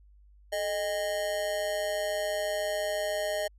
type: tone with amplitude modulation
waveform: square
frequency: 618 Hz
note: D#5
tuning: 12 cents flat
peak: -26 dBFS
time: 0.52-3.48 s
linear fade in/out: 10 ms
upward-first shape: sine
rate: 186 Hz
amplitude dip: 70%
effects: added 50 Hz sine -54 dBFS peak until 3.58 s + resampled to 32000 Hz